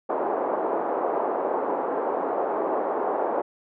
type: band-pass noise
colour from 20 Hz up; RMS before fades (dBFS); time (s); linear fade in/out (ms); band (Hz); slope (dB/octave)
pink; -26; 0.09-3.42; 10; 370 to 980; 24
effects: none